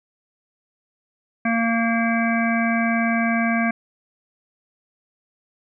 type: harmonic tone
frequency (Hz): 229.7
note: A#3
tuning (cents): -25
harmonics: 1 / 3 / 5 / 7 / 9 / 10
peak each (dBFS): -20 / -25 / -30 / -26 / -31 / -28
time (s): 1.45-3.71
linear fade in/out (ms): 5
effects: none